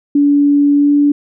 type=tone with pitch glide; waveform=sine; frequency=287 to 289.2 Hz; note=D4 to D4; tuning=-40 to -27 cents; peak=-7 dBFS; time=0.15-1.12 s; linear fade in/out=5 ms; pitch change=+13 cents; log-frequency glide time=0.75-0.92 s; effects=none